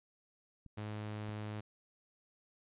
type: clicks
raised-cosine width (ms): 5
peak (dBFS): -41 / -40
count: 2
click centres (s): 0.663 / 1.292
type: tone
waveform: sawtooth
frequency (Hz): 106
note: G#2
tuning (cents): +36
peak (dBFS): -36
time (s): 0.77-1.61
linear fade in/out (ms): 10
effects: resampled to 8000 Hz